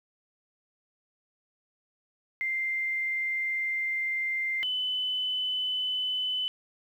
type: tone pair in turn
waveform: sine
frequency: 2093 / 3013 Hz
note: C7 / F#7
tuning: 0 / +31 cents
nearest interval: tritone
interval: 631 cents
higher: second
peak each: -27 dBFS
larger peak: neither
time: 2.41-4.63 / 4.63-6.48 s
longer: first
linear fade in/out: 0 ms
effects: 10-bit